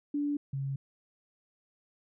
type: tone pair in turn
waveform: sine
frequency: 290 / 136.86 Hz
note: D4 / C#3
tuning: -22 / -22 cents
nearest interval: octave + minor second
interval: 1300 cents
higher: first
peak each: -28 / -31 dBFS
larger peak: first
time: 0.14-0.37 / 0.53-0.76 s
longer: neither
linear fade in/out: 5 ms
effects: none